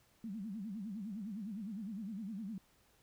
sine tone with vibrato, 207.7 Hz, G#3, in tune, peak -40 dBFS, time 0.24-2.58 s, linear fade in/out 2 ms, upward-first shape sine, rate 9.8 Hz, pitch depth 190 cents each way, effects pink hiss -70 dBFS RMS until 3.02 s

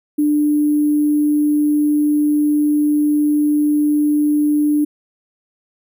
sine tone with sample-and-hold, 296.9 Hz, D4, 19 cents sharp, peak -12 dBFS, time 0.18-4.85 s, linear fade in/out 10 ms, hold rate 11025 Hz, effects none

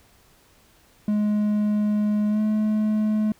triangle tone with pitch glide, 209.7 to 214.1 Hz, G#3 to A3, +17 to -47 cents, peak -17 dBFS, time 1.08-3.32 s, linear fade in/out 2 ms, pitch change +36 cents, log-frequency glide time 2.29-2.4 s, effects pink hiss -57 dBFS RMS until 3.39 s

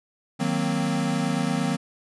square chord, C half-diminished seventh, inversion first, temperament equal, 155.56 / 185 / 233.1 / 261.6 Hz, Eb3 / Gb3 / Bb3 / C4, 0 / 0 / 0 / 0 cents, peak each -29 dBFS, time 0.39-1.77 s, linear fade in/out 20 ms, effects resampled to 24000 Hz

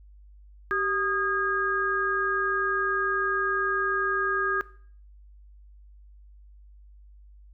sine tone cluster, 386.4 / 1235 / 1628 Hz, G4 / D#6 / G#6, -25 / -13 / -35 cents, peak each -30 / -28 / -26 dBFS, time 0.71-4.61 s, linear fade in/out 0 ms, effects noise-tail reverb RT60 0.5 s tail -18 dB re dry + added 50 Hz sine -48 dBFS peak until 7.53 s

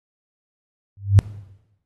sine tone with exponential growth, 99.4 Hz, G2, 25 cents sharp, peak -4 dBFS, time 0.97-1.19 s, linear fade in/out 0 ms, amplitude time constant 46 ms, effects noise-tail reverb RT60 1.0 s tail -19 dB re dry + AAC 32 kbps

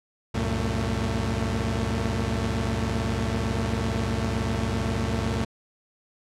sawtooth tone cluster, 66.7 / 93.5 / 115.6 / 223.4 Hz, C2 / F#2 / A#2 / A3, +34 / +19 / -14 / +27 cents, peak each -26 dBFS, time 0.34-5.45 s, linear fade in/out 10 ms, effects low-pass 8000 Hz 12 dB/octave

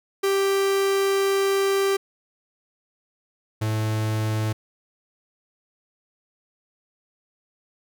45% pulse tone pair in turn, 392 / 108.8 Hz, G4 / A2, 0 / -19 cents, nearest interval octave + minor seventh, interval 2219 cents, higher first, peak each -19 / -22 dBFS, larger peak first, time 0.23-1.97 / 3.61-4.53 s, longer first, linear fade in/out 10 ms, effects none

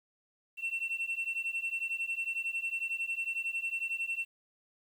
sine beating tone pair, 2700 / 2711 Hz, E7 / E7, +41 / +48 cents, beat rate 11 Hz, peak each -34 / -33 dBFS, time 0.57-4.26 s, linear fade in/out 50 ms, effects tanh soft clip ceiling -29 dBFS + 10-bit

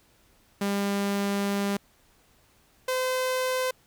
sawtooth tone pair in turn, 200.3 / 513 Hz, G3 / C5, +38 / -34 cents, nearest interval octave + major third, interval 1628 cents, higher second, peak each -21 dBFS, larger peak neither, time 0.61-1.77 / 2.88-3.71 s, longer first, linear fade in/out 5 ms, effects pink hiss -62 dBFS RMS until 3.86 s

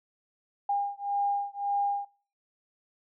sine beating tone pair, 806 / 807.8 Hz, G5 / G#5, +48 / -48 cents, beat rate 1.8 Hz, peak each -30 dBFS, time 0.69-2.05 s, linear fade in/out 5 ms, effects noise-tail reverb RT60 0.5 s tail -25 dB re dry

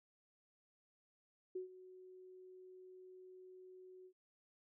sine tone with ADSR envelope, 370 Hz, F#4, in tune, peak -39 dBFS, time 1.55-4.13 s, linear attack 8 ms, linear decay 120 ms, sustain -16 dB, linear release 72 ms, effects none

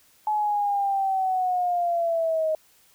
sine linear sweep, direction down, 855 to 624 Hz, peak -21 dBFS, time 0.27-2.55 s, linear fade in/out 2 ms, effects white hiss -59 dBFS RMS until 2.94 s

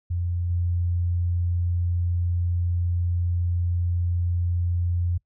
sine tone with level steps, 87.31 Hz, F2, in tune, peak -23 / -21 dBFS, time 0.1-5.18 s, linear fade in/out 10 ms, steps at 0.5 s, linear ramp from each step 2 ms, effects noise-tail reverb RT60 0.1 s tail -23 dB re dry

